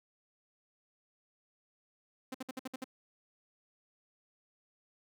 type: tone bursts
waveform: sawtooth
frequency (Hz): 260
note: C4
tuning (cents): -11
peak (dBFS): -34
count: 7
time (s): 2.32-2.843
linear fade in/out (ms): 5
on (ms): 25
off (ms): 58
effects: none